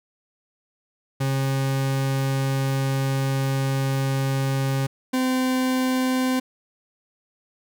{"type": "tone pair in turn", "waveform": "40% pulse", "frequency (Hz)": [135.2, 257.3], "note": ["C#3", "C4"], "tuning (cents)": [-43, -29], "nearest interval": "major seventh", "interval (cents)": 1114, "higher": "second", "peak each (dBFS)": [-20, -19], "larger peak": "second", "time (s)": [[1.2, 4.87], [5.13, 6.4]], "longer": "first", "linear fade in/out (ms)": 10, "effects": []}